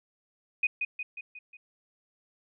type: tone with echo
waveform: sine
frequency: 2489 Hz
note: D#7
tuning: in tune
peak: -22 dBFS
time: 0.63-0.67 s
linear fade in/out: 5 ms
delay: 180 ms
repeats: 5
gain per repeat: -5 dB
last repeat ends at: 1.57 s
effects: none